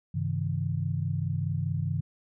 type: tone cluster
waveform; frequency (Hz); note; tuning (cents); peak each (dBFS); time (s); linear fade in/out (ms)
sine; 98.9 / 135 / 159.8; G2 / C#3 / D#3; +16 / -45 / +47; -31; 0.14-2.01; 10
effects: none